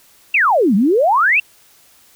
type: exponential two-way sweep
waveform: sine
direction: down then up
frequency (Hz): 2794 to 185 to 2794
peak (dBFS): -10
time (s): 0.34-1.4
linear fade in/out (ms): 5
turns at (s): 0.75
effects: white hiss -50 dBFS RMS until 2.15 s